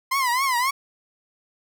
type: tone with vibrato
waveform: 30% pulse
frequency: 1027 Hz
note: C6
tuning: 33 cents flat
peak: -17 dBFS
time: 0.11-0.71 s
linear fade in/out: 10 ms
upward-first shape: triangle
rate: 3.8 Hz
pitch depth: 160 cents each way
effects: none